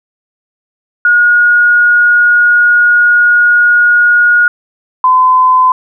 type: tone pair in turn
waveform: sine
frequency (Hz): 1441 / 1020.1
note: F#6 / C6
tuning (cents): -46 / -44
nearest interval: tritone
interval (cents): 598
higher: first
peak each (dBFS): -4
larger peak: neither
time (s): 1.05-4.48 / 5.04-5.72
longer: first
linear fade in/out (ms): 2
effects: none